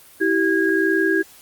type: tone cluster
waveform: sine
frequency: 326 / 387.3 / 1639 Hz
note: E4 / G4 / G#6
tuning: -19 / -21 / -23 cents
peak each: -20 dBFS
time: 0.2-1.23 s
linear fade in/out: 20 ms
effects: white hiss -47 dBFS RMS until 1.41 s + Opus 24 kbps